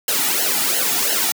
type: noise with flanger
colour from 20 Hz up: white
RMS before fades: -19 dBFS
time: 0.08-1.32 s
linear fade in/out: 2 ms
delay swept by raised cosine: 0.83 to 1.93 ms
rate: 2.9 Hz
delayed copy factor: -0.85
effects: high-pass 200 Hz 12 dB/octave